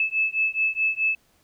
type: beating tone pair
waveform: sine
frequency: 2609 / 2613.7 Hz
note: E7 / E7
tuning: -18 / -15 cents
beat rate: 4.7 Hz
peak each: -24 dBFS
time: 0-1.15 s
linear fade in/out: 2 ms
effects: pink hiss -63 dBFS RMS until 1.43 s